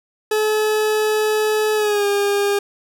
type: tone with pitch glide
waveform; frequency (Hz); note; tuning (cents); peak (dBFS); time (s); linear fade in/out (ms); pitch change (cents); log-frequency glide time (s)
40% pulse; 428.9 to 404.8; A4 to G#4; -44 to -44; -15; 0.31-2.59; 5; -100; 1.75-2.06
effects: none